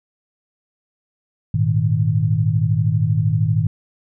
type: chord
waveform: sine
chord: Ab suspended second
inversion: none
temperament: equal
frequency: 103.83 / 116.54 / 155.56 Hz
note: Ab2 / Bb2 / Eb3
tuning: 0 / 0 / 0 cents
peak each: -19 dBFS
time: 1.54-3.67 s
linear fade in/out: 5 ms
effects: none